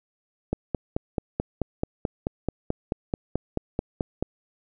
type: click train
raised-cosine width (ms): 2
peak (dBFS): -11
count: 18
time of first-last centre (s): 0.53-4.226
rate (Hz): 4.6
effects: none